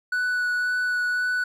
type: tone with vibrato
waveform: triangle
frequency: 1480 Hz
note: F#6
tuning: in tune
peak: -20 dBFS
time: 0.12-1.44 s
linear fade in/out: 5 ms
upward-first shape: sine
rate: 1.9 Hz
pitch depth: 10 cents each way
effects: none